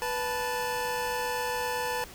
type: tone pair together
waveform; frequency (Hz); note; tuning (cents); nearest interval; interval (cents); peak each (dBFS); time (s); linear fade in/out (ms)
25% pulse; 492.4 / 877.4; B4 / A5; -5 / -5; minor seventh; 1000; -28; 0.02-2.04; 0
effects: pink hiss -47 dBFS RMS until 2.14 s